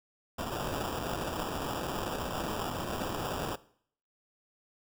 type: noise with sample-and-hold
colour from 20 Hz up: violet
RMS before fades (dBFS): -35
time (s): 0.38-3.56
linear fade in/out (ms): 10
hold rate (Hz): 2100
effects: noise-tail reverb RT60 0.6 s tail -19 dB re dry